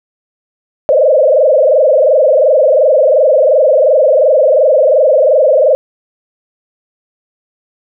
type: tone with frequency modulation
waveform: sine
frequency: 569 Hz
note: C#5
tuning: 45 cents sharp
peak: -5 dBFS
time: 0.89-5.75 s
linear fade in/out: 0 ms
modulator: 22.8 Hz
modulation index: 2.9
effects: none